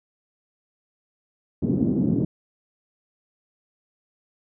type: band-pass noise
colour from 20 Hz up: white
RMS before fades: -22 dBFS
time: 1.62-2.25 s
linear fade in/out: 5 ms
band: 110 to 290 Hz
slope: 24 dB/octave
effects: none